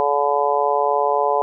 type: harmonic tone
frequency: 143.6 Hz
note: D3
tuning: 39 cents flat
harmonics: 3 / 4 / 5 / 6 / 7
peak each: -22 / -22 / -22 / -22 / -22 dBFS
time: 0-1.42 s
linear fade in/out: 0 ms
effects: none